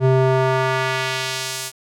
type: tone with band-pass filter sweep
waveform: square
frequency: 130.81 Hz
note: C3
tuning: in tune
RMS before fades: -19 dBFS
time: 0-1.72 s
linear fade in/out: 50 ms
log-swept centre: 320 to 9400 Hz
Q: 0.77
effects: none